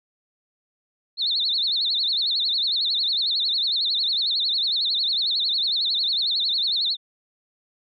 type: tone with vibrato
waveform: sine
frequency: 3951 Hz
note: B7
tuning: in tune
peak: -20 dBFS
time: 1.17-6.97 s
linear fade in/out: 50 ms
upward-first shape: sine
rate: 11 Hz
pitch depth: 190 cents each way
effects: none

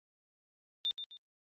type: tone with echo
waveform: sine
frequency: 3600 Hz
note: A7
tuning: 39 cents sharp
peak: -30 dBFS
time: 0.85-0.91 s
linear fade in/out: 0 ms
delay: 130 ms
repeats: 2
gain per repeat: -9 dB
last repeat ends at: 1.17 s
effects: Opus 32 kbps

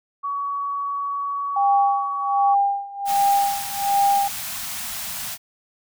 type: tone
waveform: sine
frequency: 1128 Hz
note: C#6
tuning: 30 cents sharp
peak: -23 dBFS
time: 0.23-2.55 s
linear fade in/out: 20 ms
type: tone with tremolo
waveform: sine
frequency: 800 Hz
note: G5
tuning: 35 cents sharp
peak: -14 dBFS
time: 1.56-4.28 s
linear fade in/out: 5 ms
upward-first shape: sine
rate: 1.3 Hz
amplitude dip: 90%
type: band-stop noise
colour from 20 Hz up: white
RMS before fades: -30 dBFS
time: 3.05-5.38 s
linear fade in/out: 50 ms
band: 250 to 620 Hz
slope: 96 dB/octave
effects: none

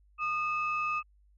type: tone pair together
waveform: sine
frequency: 1221.9 / 2595 Hz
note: D#6 / E7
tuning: -32 / -28 cents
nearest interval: octave + minor second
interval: 1304 cents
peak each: -29 / -33 dBFS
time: 0.18-1.03 s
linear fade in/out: 50 ms
effects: tanh soft clip ceiling -22 dBFS + added 50 Hz sine -60 dBFS peak until 1.37 s

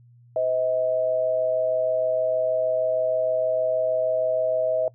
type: tone pair together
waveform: sine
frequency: 511.6 / 638 Hz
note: C5 / D#5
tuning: -39 / +43 cents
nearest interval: major third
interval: 382 cents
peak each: -27 / -21 dBFS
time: 0.36-4.88 s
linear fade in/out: 2 ms
effects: noise-tail reverb RT60 0.1 s tail -21 dB re dry + added 120 Hz sine -50 dBFS peak until 4.94 s

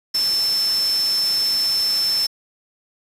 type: tone in noise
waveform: sine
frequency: 5300 Hz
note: E8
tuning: 9 cents sharp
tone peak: -17 dBFS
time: 0.14-2.27 s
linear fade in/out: 10 ms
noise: white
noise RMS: -30 dBFS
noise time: 0.14-2.27 s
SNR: +10 dB
effects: resampled to 32000 Hz

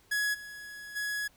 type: tone with level steps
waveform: 45% pulse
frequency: 1679 Hz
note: G#6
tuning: 18 cents sharp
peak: -27 / -42 / -31 dBFS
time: 0.11-1.28 s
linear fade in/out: 10 ms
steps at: 0.33 / 0.95 s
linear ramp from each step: 20 ms
effects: pink hiss -63 dBFS RMS until 1.36 s

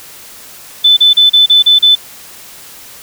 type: tone bursts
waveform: sine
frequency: 3510 Hz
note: A7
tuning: 5 cents flat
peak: -3 dBFS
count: 7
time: 0.84-1.954 s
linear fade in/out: 10 ms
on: 130 ms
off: 34 ms
effects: white hiss -34 dBFS RMS until 3.02 s

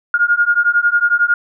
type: beating tone pair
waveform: sine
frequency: 1417 / 1428 Hz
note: F6 / F6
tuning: +25 / +38 cents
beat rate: 11 Hz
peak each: -14 dBFS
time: 0.14-1.34 s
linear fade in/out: 2 ms
effects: none

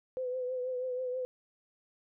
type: tone with vibrato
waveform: sine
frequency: 506 Hz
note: B4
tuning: 42 cents sharp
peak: -32 dBFS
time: 0.17-1.25 s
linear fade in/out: 0 ms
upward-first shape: triangle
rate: 6.2 Hz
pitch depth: 45 cents each way
effects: none

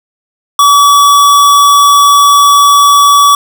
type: tone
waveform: square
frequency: 1142 Hz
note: D6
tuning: 49 cents flat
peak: -3 dBFS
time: 0.59-3.35 s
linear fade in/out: 2 ms
effects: none

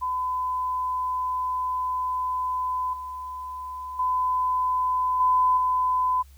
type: tone with level steps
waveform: sine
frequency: 1010 Hz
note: B5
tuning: 39 cents sharp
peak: -24 / -32 / -21 / -17 / -20 dBFS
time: 0.01-6.23 s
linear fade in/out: 20 ms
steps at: 2.93 / 3.99 / 5.2 / 5.57 s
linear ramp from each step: 5 ms
effects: added 68 Hz sine -47 dBFS peak until 6.37 s + white hiss -60 dBFS RMS until 6.37 s

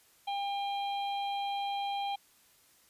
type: harmonic tone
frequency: 801 Hz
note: G5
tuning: 37 cents sharp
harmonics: 1 / 3 / 4 / 5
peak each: -32 / -46 / -42 / -49 dBFS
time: 0.27-2.16 s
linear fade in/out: 10 ms
effects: white hiss -64 dBFS RMS until 2.89 s + resampled to 32000 Hz

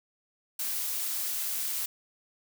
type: noise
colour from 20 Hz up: blue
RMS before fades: -32 dBFS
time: 0.59-1.86 s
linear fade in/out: 5 ms
effects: none

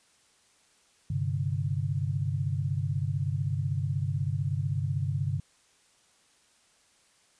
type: chord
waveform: sine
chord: G suspended fourth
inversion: none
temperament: equal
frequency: 98 / 130.81 / 146.83 Hz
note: G2 / C3 / D3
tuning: 0 / 0 / 0 cents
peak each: -31 dBFS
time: 1.1-5.4 s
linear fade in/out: 5 ms
effects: white hiss -64 dBFS RMS until 7.39 s + resampled to 22050 Hz

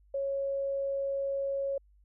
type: tone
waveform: sine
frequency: 551 Hz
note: C#5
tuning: 11 cents flat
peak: -29 dBFS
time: 0.14-1.78 s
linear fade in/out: 5 ms
effects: added 50 Hz sine -59 dBFS peak until 2.04 s

